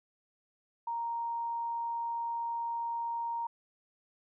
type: tone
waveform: sine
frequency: 932.3 Hz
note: A#5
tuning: in tune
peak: -32 dBFS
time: 0.87-3.47 s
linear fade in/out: 5 ms
effects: none